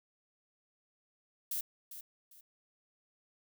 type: noise with echo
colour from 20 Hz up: violet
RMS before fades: -36 dBFS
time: 1.51-1.61 s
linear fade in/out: 5 ms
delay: 400 ms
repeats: 2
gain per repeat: -11 dB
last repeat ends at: 2.41 s
effects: none